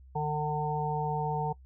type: harmonic tone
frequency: 150.6 Hz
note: D3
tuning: 44 cents sharp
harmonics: 1 / 3 / 5 / 6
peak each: -32 / -35 / -34 / -33 dBFS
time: 0.15-1.53 s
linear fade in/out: 10 ms
effects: noise-tail reverb RT60 0.1 s tail -21 dB re dry + added 65 Hz sine -50 dBFS peak until 1.65 s